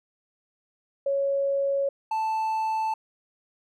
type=tone pair in turn; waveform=sine / triangle; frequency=554.4 / 880.1 Hz; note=C#5 / A5; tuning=0 / 0 cents; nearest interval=minor sixth; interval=800 cents; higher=second; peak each=-22 dBFS; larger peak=neither; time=1.06-1.89 / 2.11-2.94 s; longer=neither; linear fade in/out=5 ms; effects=none